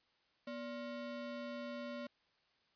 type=ring-modulated tone; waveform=square; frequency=411.3 Hz; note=G#4; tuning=17 cents flat; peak=-40 dBFS; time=0.47-2.07 s; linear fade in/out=5 ms; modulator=168 Hz; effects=white hiss -75 dBFS RMS until 2.75 s + resampled to 11025 Hz